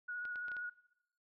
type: tone with vibrato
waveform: sine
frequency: 1455 Hz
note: F#6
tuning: 29 cents flat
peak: -39 dBFS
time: 0.08-0.7 s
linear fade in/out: 10 ms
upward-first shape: sine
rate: 15 Hz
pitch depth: 18 cents each way
type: clicks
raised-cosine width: 0.3 ms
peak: -38 dBFS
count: 5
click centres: 0.253 / 0.358 / 0.483 / 0.517 / 0.567 s
effects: noise-tail reverb RT60 0.9 s tail -22 dB re dry